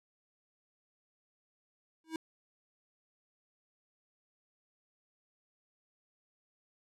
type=tone with exponential growth; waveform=square; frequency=321.7 Hz; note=E4; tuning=42 cents flat; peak=-32 dBFS; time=2.04-2.16 s; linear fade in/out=2 ms; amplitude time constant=24 ms; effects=low-pass 11000 Hz 12 dB/octave